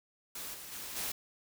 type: noise with level steps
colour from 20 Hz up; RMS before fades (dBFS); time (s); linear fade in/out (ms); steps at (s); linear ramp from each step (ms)
white; -42 / -47 / -43 / -37; 0.35-1.12; 5; 0.53 / 0.71 / 0.95; 20
effects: none